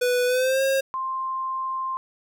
square tone with pitch glide, 493.9 to 538.6 Hz, B4 to C#5, 0 to -50 cents, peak -20 dBFS, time 0.01-0.81 s, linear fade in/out 10 ms, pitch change +150 cents, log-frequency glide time 0.26-0.62 s
sine tone, 1051 Hz, C6, 7 cents sharp, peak -25 dBFS, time 0.94-1.97 s, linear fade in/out 0 ms
effects none

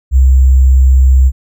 sine tone with sample-and-hold, 65.41 Hz, C2, in tune, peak -3 dBFS, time 0.11-1.32 s, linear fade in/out 50 ms, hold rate 7350 Hz, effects none

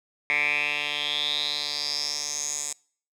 10% pulse tone with band-pass filter sweep, 146.83 Hz, D3, in tune, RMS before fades -28 dBFS, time 0.3-2.73 s, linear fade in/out 0 ms, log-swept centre 2200 to 7500 Hz, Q 7.3, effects noise-tail reverb RT60 0.5 s tail -26 dB re dry

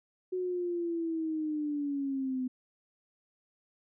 sine linear sweep, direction down, 370 to 252.5 Hz, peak -30 dBFS, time 0.32-2.48 s, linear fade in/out 10 ms, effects none

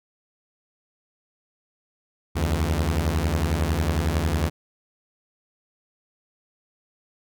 sawtooth beating tone pair, 73.42 / 84.42 Hz, D2 / E2, 0 / +42 cents, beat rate 11 Hz, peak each -20 / -20 dBFS, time 2.35-4.5 s, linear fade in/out 20 ms, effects none

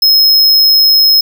square tone, 5150 Hz, E8, 41 cents flat, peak -5 dBFS, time 0.02-1.21 s, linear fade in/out 5 ms, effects none

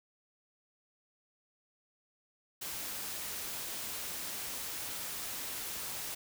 white noise, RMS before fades -40 dBFS, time 2.61-6.15 s, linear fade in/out 10 ms, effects none

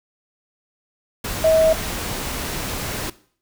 sine tone in noise, 640 Hz, D#5, 49 cents sharp, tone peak -12 dBFS, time 1.44-1.73 s, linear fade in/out 5 ms, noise pink, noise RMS -27 dBFS, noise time 1.24-3.1 s, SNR +12 dB, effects noise-tail reverb RT60 0.5 s tail -18 dB re dry

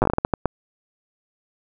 slowing click train, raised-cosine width 1 ms, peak -4 dBFS, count 11, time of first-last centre 0.02-0.457 s, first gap 8 ms, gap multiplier 1.35, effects none

